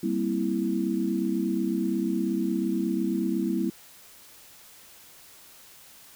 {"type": "chord", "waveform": "sine", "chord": "C dominant seventh", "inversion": "second", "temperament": "equal", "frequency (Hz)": [196, 233.1, 261.6, 329.6], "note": ["G3", "Bb3", "C4", "E4"], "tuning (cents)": [0, 0, 0, 0], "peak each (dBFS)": [-29, -30, -32, -28], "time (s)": [0.03, 3.7], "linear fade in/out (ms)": 5, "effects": ["white hiss -51 dBFS RMS until 6.15 s"]}